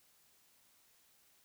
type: silence
effects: white hiss -69 dBFS RMS until 1.44 s